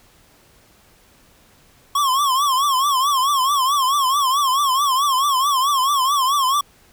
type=tone with vibrato; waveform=square; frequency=1091 Hz; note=C#6; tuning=28 cents flat; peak=-16 dBFS; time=1.95-6.61 s; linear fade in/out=5 ms; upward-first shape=triangle; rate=4.6 Hz; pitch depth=150 cents each way; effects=pink hiss -53 dBFS RMS until 6.92 s